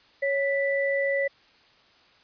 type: tone pair together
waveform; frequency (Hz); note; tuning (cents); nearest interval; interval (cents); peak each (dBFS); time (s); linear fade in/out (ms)
sine; 554.4 / 1975.7; C#5 / B6; 0 / 0; octave + minor seventh; 2200; -24 / -27; 0.22-1.28; 10
effects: white hiss -58 dBFS RMS until 2.23 s + resampled to 11025 Hz